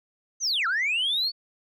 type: linear two-way sweep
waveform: sine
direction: down then up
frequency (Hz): 6440 to 1296 to 4514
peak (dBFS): -21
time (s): 0.4-1.32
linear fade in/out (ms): 50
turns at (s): 0.67
effects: tanh soft clip ceiling -20 dBFS